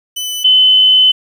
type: tone pair in turn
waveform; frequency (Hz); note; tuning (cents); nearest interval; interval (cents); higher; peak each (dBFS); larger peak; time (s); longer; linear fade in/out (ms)
sawtooth / sine; 3001 / 3034; F#7 / F#7; +24 / +43; unison; 19; second; -15 / -5; second; 0.16-0.44 / 0.44-1.12; second; 10
effects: 7-bit